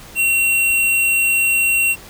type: tone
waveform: square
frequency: 2736 Hz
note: F7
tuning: 36 cents flat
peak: -14 dBFS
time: 0.15-1.96 s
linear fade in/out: 50 ms
effects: pink hiss -39 dBFS RMS until 2.09 s